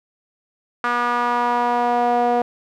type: tone with band-pass filter sweep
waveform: sawtooth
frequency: 241.5 Hz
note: B3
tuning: 39 cents flat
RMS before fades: -19 dBFS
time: 0.84-2.42 s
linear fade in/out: 2 ms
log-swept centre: 1300 to 640 Hz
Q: 3.1
effects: none